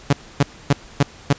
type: tone bursts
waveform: sawtooth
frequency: 141.4 Hz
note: C#3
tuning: 35 cents sharp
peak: -7 dBFS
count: 5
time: 0.1-1.33 s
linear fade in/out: 5 ms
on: 30 ms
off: 270 ms
effects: pink hiss -43 dBFS RMS until 1.38 s + resampled to 16000 Hz